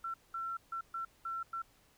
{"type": "tone bursts at uneven times", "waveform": "sine", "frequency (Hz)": 1351, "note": "E6", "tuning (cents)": 42, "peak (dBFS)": -36, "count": 6, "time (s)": [[0.04, 0.14], [0.34, 0.57], [0.72, 0.81], [0.94, 1.05], [1.25, 1.43], [1.53, 1.62]], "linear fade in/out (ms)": 5, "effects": ["pink hiss -67 dBFS RMS until 1.97 s"]}